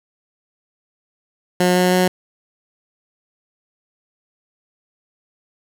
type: tone with pitch steps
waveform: 15% pulse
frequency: 180 / 181.36 / 182.72 Hz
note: F#3 / F#3 / F#3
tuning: -47 / -34 / -21 cents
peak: -7 dBFS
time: 1.6-2.08 s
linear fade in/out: 5 ms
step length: 160 ms
effects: none